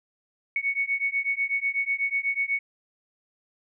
sine beating tone pair, 2217 / 2225.1 Hz, C#7 / C#7, 0 / +6 cents, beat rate 8.1 Hz, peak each -27 / -27 dBFS, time 0.56-2.59 s, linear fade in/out 2 ms, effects none

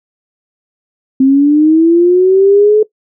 sine linear sweep, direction up, 261.6 to 432.3 Hz, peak -4 dBFS, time 1.2-2.83 s, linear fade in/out 5 ms, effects noise-tail reverb RT60 0.1 s tail -19 dB re dry

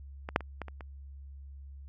clicks, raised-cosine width 0.5 ms, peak -22 / -8 / -27 / -21 / -29 / -29 dBFS, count 6, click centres 0.289 / 0.361 / 0.407 / 0.617 / 0.683 / 0.808 s, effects added 69 Hz sine -44 dBFS peak until 1.88 s

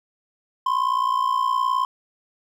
triangle ring-modulated tone, 1041 Hz, C6, 9 cents flat, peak -14 dBFS, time 0.66-1.85 s, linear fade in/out 2 ms, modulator 29.6 Hz, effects none

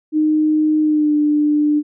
sine tone with pitch glide, 307.8 to 297.8 Hz, D#4 to D4, -19 to +24 cents, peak -12 dBFS, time 0.12-1.83 s, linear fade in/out 50 ms, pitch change -57 cents, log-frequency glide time 0.81-1.15 s, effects none

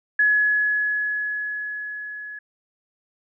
sine tone with level ramp, 1693 Hz, G#6, 33 cents sharp, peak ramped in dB -14 to -33 dBFS, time 0.19-2.39 s, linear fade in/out 5 ms, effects none

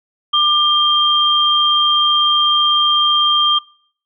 sine tone pair together, 1194 / 3188 Hz, D6 / G7, +28 / +28 cents, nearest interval octave + perfect fourth, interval 1700 cents, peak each -15 / -12 dBFS, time 0.33-3.59 s, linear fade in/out 10 ms, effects noise-tail reverb RT60 0.6 s tail -24 dB re dry

